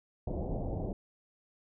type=low-pass noise; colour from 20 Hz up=pink; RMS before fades=-35 dBFS; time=0.27-0.93 s; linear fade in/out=5 ms; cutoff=750 Hz; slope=48 dB/octave; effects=none